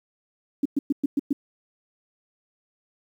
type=tone bursts; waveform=sine; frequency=281.8 Hz; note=C#4; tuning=29 cents sharp; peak=-18 dBFS; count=6; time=0.63-1.33 s; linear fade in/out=5 ms; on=25 ms; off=110 ms; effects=9-bit